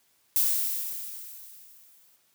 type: noise with exponential decay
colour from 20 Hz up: violet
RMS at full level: -22 dBFS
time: 0.36-2.16 s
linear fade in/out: 0 ms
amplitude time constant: 390 ms
effects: white hiss -67 dBFS RMS until 2.34 s + high-pass 60 Hz 12 dB/octave